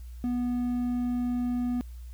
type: tone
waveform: triangle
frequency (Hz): 245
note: B3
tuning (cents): -14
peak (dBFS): -24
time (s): 0.24-1.81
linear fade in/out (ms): 0
effects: added 60 Hz sine -39 dBFS peak until 2.13 s + white hiss -62 dBFS RMS until 2.13 s